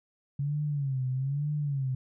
sine tone with vibrato, 138.59 Hz, C#3, in tune, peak -27 dBFS, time 0.39-1.95 s, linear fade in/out 5 ms, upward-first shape sine, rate 1.1 Hz, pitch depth 130 cents each way, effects none

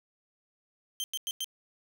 sawtooth tone bursts, 3136 Hz, G7, in tune, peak -28 dBFS, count 4, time 1-1.444 s, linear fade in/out 0 ms, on 39 ms, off 96 ms, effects none

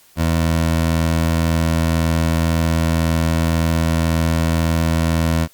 20% pulse tone, 81.9 Hz, E2, 11 cents flat, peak -10 dBFS, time 0.16-5.48 s, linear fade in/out 50 ms, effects white hiss -51 dBFS RMS until 5.53 s + Opus 48 kbps

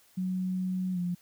sine tone with pitch glide, 185 to 176.75 Hz, F#3 to F3, 0 to +21 cents, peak -28 dBFS, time 0.17-1.15 s, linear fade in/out 10 ms, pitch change -79 cents, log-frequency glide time 0.93-0.98 s, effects white hiss -62 dBFS RMS until 1.21 s

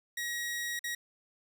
sawtooth tone with dropouts, 1900 Hz, A#6, 33 cents sharp, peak -30 dBFS, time 0.17-0.95 s, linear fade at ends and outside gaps 5 ms, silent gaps 0.793-0.84 s, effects none

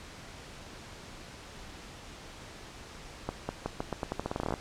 accelerating click train, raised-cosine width 1 ms, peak -17 dBFS, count 18, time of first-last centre 3.29-4.539 s, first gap 200 ms, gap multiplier 0.85, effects pink hiss -47 dBFS RMS until 4.6 s + low-pass 7000 Hz 12 dB/octave

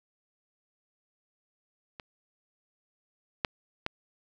clicks, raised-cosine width 0.3 ms, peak -25 / -10 / -14 dBFS, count 3, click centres 1.998 / 3.448 / 3.864 s, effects none

